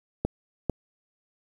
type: clicks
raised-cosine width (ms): 2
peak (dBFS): -11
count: 2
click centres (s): 0.25 / 0.697
effects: 8-bit